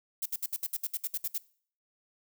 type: noise bursts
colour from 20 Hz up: violet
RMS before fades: -32 dBFS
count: 12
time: 0.22-1.38 s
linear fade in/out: 5 ms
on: 38 ms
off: 64 ms
effects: noise-tail reverb RT60 0.5 s tail -21 dB re dry